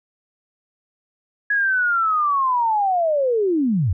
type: linear sweep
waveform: sine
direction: down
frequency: 1682 to 75.7 Hz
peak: -16 dBFS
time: 1.5-3.93 s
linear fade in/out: 5 ms
effects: none